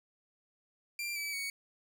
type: tone with pitch steps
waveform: sawtooth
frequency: 2371 / 2302 / 2235 Hz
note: D7 / D7 / C#7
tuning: +16 / -35 / +14 cents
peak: -32 dBFS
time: 0.99-1.5 s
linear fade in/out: 2 ms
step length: 170 ms
effects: none